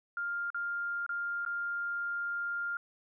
sine tone with dropouts, 1401 Hz, F6, 5 cents sharp, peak -32 dBFS, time 0.17-2.77 s, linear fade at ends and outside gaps 2 ms, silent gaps 0.503-0.545 / 1.064-1.092 / 1.451-1.462 s, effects none

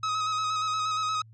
45% pulse tone with vibrato, 1269 Hz, D#6, 34 cents sharp, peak -26 dBFS, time 0.03-1.22 s, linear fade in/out 5 ms, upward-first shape square, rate 8.5 Hz, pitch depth 20 cents each way, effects added 111 Hz sine -49 dBFS peak until 1.33 s + resampled to 16000 Hz

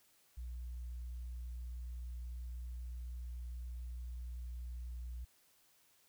sine tone, 60.4 Hz, B1, 38 cents flat, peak -40 dBFS, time 0.37-5.25 s, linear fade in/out 10 ms, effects tanh soft clip ceiling -39 dBFS + white hiss -70 dBFS RMS until 6.08 s

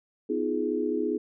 sine chord, F half-diminished seventh, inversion second, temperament just, 251.4 / 314.3 / 349.2 / 419.1 Hz, Cb4 / Eb4 / F4 / Ab4, +31 / +18 / 0 / +16 cents, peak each -32 / -30 / -32 / -29 dBFS, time 0.29-1.18 s, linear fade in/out 10 ms, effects none

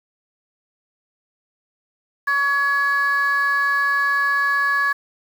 sine tone pair together, 1125 / 1689.5 Hz, C#6 / G#6, +25 / +29 cents, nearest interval perfect fifth, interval 704 cents, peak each -19 / -16 dBFS, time 2.27-4.93 s, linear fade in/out 10 ms, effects tanh soft clip ceiling -13 dBFS + 7-bit

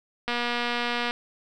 click train, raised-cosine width 0.3 ms, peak -12 dBFS, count 200, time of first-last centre 0.28-1.109 s, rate 240 Hz, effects none

